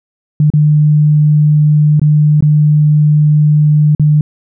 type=tone with dropouts; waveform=sine; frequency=150.4 Hz; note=D3; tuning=42 cents sharp; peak=-5 dBFS; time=0.4-4.21 s; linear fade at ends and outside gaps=2 ms; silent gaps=0.502-0.537 / 1.996-2.016 / 2.407-2.424 / 3.95-3.996 s; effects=none